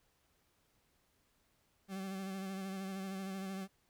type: tone with vibrato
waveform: 40% pulse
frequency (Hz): 192.2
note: G3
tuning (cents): -34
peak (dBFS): -39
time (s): 1.88-3.68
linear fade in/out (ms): 50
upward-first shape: sine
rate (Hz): 13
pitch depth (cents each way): 32
effects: pink hiss -75 dBFS RMS until 3.89 s